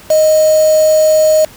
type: tone with quantisation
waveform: sine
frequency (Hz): 622.3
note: D#5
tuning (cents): 0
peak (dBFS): -6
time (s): 0.1-1.45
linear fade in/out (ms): 5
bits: 3
effects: pink hiss -38 dBFS RMS until 1.56 s